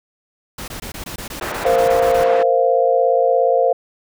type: noise bursts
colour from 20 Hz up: pink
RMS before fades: -30 dBFS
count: 14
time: 0.58-2.24 s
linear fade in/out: 5 ms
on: 100 ms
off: 20 ms
type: band-pass noise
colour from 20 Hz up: pink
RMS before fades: -26 dBFS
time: 1.41-2.43 s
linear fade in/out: 2 ms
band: 500 to 1700 Hz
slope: 12 dB/octave
type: chord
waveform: sine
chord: Bb suspended second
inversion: none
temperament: equal with one note detuned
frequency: 466.2 / 523.3 / 694.8 Hz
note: Bb4 / C5 / F5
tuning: 0 / 0 / -9 cents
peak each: -18 / -15 / -17 dBFS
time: 1.65-3.73 s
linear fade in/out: 5 ms
effects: none